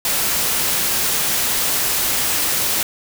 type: noise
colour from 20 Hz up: white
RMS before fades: -19 dBFS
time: 0.05-2.83 s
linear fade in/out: 2 ms
effects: none